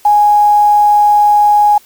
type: tone with quantisation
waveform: sine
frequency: 831 Hz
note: G#5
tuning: 1 cent sharp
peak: -5 dBFS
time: 0.05-1.78 s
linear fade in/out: 5 ms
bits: 5
effects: white hiss -45 dBFS RMS until 1.85 s